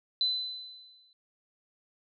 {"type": "tone with exponential decay", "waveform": "sine", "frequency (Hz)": 4020, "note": "B7", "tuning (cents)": 30, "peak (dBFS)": -23, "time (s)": [0.21, 1.13], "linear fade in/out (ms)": 1, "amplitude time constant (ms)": 200, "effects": []}